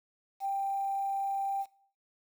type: tone with quantisation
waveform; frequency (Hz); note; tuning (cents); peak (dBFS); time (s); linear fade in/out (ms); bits
sine; 787; G5; +7; -29; 0.4-1.66; 50; 9
effects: noise-tail reverb RT60 0.5 s tail -19 dB re dry